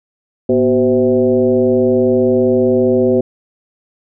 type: tone with frequency modulation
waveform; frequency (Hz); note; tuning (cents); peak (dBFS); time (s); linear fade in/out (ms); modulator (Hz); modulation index
sine; 378.7; F#4; +40; -9; 0.49-3.21; 5; 135; 1.3
effects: none